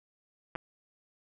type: clicks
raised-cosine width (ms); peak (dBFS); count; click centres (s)
0.5; -21; 2; 0.553 / 0.559
effects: none